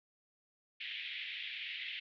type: band-pass noise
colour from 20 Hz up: pink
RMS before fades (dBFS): -43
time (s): 0.8-2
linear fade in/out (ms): 10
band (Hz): 2000 to 3600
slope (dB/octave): 48
effects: none